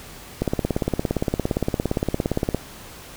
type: click train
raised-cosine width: 2 ms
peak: -7 dBFS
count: 38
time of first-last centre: 0.42-2.546 s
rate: 17.4 Hz
effects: pink hiss -41 dBFS RMS until 3.16 s